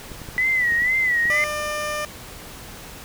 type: clicks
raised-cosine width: 3 ms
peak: -24 dBFS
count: 8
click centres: 0.117 / 0.217 / 0.288 / 0.366 / 0.722 / 0.821 / 1.255 / 1.299 s
type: tone with vibrato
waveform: sine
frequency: 1975.5 Hz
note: B6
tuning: in tune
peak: -17 dBFS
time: 0.38-1.44 s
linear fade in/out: 0 ms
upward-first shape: sine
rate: 2.1 Hz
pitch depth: 95 cents each way
type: tone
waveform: 15% pulse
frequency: 600 Hz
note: D5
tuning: 37 cents sharp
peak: -18 dBFS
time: 1.3-2.05 s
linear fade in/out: 2 ms
effects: pink hiss -39 dBFS RMS until 3.04 s